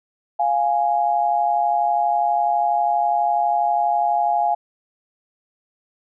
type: tone pair together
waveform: sine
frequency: 698.4 / 830.6 Hz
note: F5 / G#5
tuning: 0 / 0 cents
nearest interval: minor third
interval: 300 cents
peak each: -19 dBFS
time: 0.39-4.55 s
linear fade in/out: 10 ms
effects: none